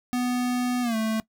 square tone with pitch glide, 247.5 to 220.5 Hz, B3 to A3, +4 to +4 cents, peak -24 dBFS, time 0.13-1.2 s, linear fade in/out 0 ms, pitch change -200 cents, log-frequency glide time 0.82-0.96 s, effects noise-tail reverb RT60 0.1 s tail -20 dB re dry

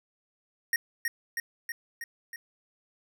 square tone with echo, 1864.7 Hz, A#6, in tune, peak -24 dBFS, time 0.73-0.76 s, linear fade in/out 2 ms, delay 320 ms, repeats 5, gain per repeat -3 dB, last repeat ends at 2.36 s, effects none

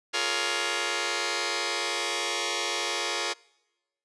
5% pulse chord, Bb minor seventh, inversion second, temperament just, 349.6 / 419.5 / 466.2 / 559.4 Hz, F4 / Ab4 / Bb4 / Db5, +2 / +17 / 0 / +16 cents, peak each -21 dBFS, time 0.13-3.34 s, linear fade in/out 20 ms, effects noise-tail reverb RT60 1.0 s tail -25 dB re dry + resampled to 22050 Hz

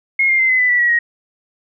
sine tone with pitch steps, 2155 / 2114 / 2074 / 2035 / 1996.8 / 1959.1 / 1922.1 / 1885.8 Hz, C#7 / C7 / C7 / C7 / B6 / B6 / B6 / A#6, -49 / +17 / -16 / -49 / +19 / -14 / -47 / +20 cents, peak -11 dBFS, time 0.19-0.99 s, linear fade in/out 5 ms, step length 100 ms, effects none

